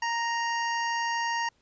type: tone pair together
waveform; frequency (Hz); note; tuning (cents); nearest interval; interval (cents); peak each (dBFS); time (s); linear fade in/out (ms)
square; 932.4 / 1864.7; A#5 / A#6; 0 / 0; octave; 1200; -29 / -32; 0.02-1.49; 5
effects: pink hiss -68 dBFS RMS until 1.61 s + resampled to 16000 Hz